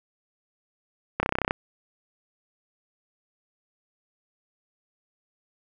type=clicks; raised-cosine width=0.5 ms; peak=-8 dBFS; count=11; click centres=1.2 / 1.23 / 1.261 / 1.292 / 1.324 / 1.354 / 1.386 / 1.417 / 1.448 / 1.479 / 1.509 s; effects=none